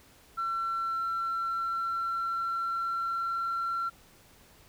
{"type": "tone with pitch glide", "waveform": "sine", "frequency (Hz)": [1350, 1361], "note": ["E6", "F6"], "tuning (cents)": [41, -45], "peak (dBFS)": -27, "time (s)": [0.37, 3.9], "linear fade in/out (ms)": 20, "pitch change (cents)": 14, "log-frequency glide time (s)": [0.74, 3.54], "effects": ["tanh soft clip ceiling -26 dBFS", "pink hiss -58 dBFS RMS until 4.68 s"]}